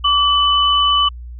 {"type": "tone pair together", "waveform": "sine", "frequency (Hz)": [1157, 2997], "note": ["D6", "F#7"], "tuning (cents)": [-26, 22], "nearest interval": "octave + major third", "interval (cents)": 1648, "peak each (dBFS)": -14, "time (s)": [0.04, 1.09], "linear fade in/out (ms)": 10, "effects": ["added 60 Hz sine -29 dBFS peak until 1.39 s"]}